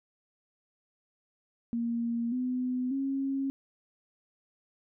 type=tone with pitch steps; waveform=sine; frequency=233.9 / 252.1 / 271.8 Hz; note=A#3 / B3 / C#4; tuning=+6 / +36 / -34 cents; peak=-28 dBFS; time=1.73-3.5 s; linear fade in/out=0 ms; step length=590 ms; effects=none